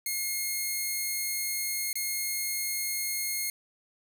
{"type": "tone with dropouts", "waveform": "5% pulse", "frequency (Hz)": 2150, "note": "C7", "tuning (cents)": 47, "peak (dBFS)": -19, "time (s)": [0.06, 3.5], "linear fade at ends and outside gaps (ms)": 2, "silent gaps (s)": [1.93, 1.955], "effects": []}